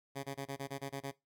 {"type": "tone bursts", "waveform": "10% pulse", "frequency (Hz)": 138.1, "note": "C#3", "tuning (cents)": -6, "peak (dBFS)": -30, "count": 9, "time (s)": [0.15, 1.117], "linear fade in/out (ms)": 20, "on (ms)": 87, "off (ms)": 23, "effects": ["noise-tail reverb RT60 0.2 s tail -19 dB re dry"]}